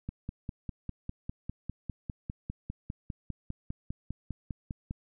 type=click train; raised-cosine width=5 ms; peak=-23 dBFS; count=25; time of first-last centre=0.09-4.909 s; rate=4.98 Hz; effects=none